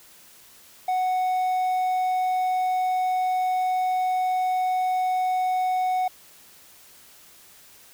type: tone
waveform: triangle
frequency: 740 Hz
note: F#5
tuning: in tune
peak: -19 dBFS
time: 0.88-6.08 s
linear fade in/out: 5 ms
effects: white hiss -51 dBFS RMS until 7.93 s